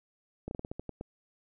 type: slowing click train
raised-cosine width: 2 ms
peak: -24 dBFS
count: 9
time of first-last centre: 0.48-1.011 s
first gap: 31 ms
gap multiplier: 1.21
effects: none